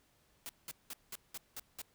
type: noise bursts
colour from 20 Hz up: white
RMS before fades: -44 dBFS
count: 7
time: 0.46-1.817 s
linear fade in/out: 0 ms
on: 31 ms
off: 190 ms
effects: pink hiss -71 dBFS RMS until 1.94 s